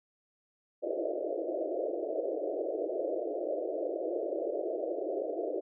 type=band-pass noise; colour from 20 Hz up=white; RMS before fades=-34 dBFS; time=0.82-5.61 s; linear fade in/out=20 ms; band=310 to 660 Hz; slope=96 dB/octave; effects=none